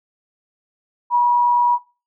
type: tone with amplitude modulation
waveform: sine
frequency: 966 Hz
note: B5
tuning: 39 cents flat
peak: -11 dBFS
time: 1.1-1.79 s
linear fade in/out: 50 ms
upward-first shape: sine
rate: 109 Hz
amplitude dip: 25%
effects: noise-tail reverb RT60 0.3 s tail -19 dB re dry